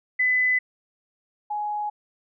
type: tone pair in turn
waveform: sine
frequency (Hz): 2007 / 836.6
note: B6 / G#5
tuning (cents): +27 / +12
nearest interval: octave + minor third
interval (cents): 1515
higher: first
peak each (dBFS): -18 / -25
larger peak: first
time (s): 0.19-0.59 / 1.5-1.9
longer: neither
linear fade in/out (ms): 10
effects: none